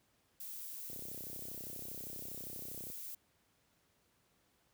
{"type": "noise", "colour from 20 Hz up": "violet", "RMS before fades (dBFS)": -46, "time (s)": [0.4, 3.15], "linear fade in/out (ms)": 5}
{"type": "click train", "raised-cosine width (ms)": 2, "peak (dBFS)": -38, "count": 66, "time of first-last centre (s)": [0.9, 2.9], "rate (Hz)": 32.5}
{"effects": ["pink hiss -74 dBFS RMS until 4.73 s", "high-pass 60 Hz 12 dB/octave"]}